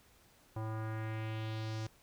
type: tone with low-pass filter sweep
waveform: square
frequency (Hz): 110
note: A2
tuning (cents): 0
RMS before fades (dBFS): -39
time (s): 0.56-1.87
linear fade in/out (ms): 5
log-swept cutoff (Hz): 980 to 6100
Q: 2
effects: pink hiss -65 dBFS RMS until 2.02 s

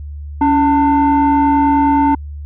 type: tone pair together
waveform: sine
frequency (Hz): 281.9 / 895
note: C#4 / A5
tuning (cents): +29 / +29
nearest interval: octave + minor sixth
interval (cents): 2000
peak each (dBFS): -10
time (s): 0.41-2.15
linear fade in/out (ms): 5
effects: tanh soft clip ceiling -6 dBFS + added 73 Hz sine -25 dBFS peak until 2.45 s

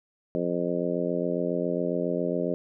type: harmonic tone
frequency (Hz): 87.31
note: F2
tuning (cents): 0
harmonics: 2 / 3 / 4 / 5 / 6 / 7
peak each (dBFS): -32 / -32 / -32 / -32 / -32 / -32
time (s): 0.35-2.54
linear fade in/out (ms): 0
effects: none

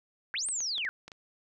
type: linear two-way sweep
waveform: sine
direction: up then down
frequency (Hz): 1428 to 8870 to 1428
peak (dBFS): -30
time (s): 0.34-0.89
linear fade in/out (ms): 0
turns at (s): 0.47
type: clicks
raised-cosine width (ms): 0.2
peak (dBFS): -28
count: 6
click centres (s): 0.487 / 0.605 / 0.781 / 0.85 / 1.08 / 1.118
effects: none

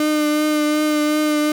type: tone with vibrato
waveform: 35% pulse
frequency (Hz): 302.2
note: D4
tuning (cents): +50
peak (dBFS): -14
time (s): 0-1.52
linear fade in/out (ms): 2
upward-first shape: triangle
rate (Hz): 2.7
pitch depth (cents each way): 20
effects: none

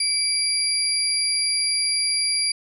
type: tone cluster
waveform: sine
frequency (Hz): 2300 / 4772 / 9980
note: D7 / D8 / D#9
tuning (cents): -37 / +27 / +4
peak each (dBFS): -29 / -21 / -26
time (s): 0-2.52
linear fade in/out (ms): 5
effects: none

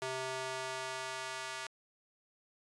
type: tone with high-pass filter sweep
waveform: square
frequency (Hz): 130.6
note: C3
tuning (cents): -3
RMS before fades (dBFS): -40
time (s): 0.02-1.67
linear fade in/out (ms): 0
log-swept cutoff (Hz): 470 to 1200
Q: 0.82
effects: resampled to 22050 Hz

